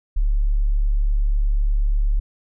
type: tone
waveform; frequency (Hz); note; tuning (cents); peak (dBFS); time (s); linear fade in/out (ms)
sine; 35.87; D1; -40; -15; 0.16-2.2; 10
effects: none